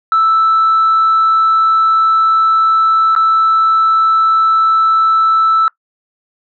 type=tone with dropouts; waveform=sine; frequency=1318.5 Hz; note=E6; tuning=in tune; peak=-6 dBFS; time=0.12-5.68 s; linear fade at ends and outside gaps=1 ms; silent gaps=3.151-3.162 s; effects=noise-tail reverb RT60 0.1 s tail -22 dB re dry + tanh soft clip ceiling -5 dBFS